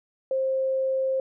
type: tone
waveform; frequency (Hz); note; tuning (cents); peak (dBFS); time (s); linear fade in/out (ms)
sine; 529; C5; +19; -22; 0.31-1.2; 2
effects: none